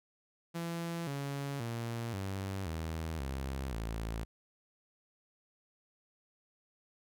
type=tone with pitch steps; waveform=sawtooth; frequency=168.7 / 140.23 / 116.56 / 96.89 / 80.54 / 66.95 / 55.65 Hz; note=E3 / C#3 / A#2 / G2 / E2 / C2 / A1; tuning=+40 / +20 / 0 / -20 / -40 / +40 / +20 cents; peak=-32 dBFS; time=0.54-4.25 s; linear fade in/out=20 ms; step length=530 ms; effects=none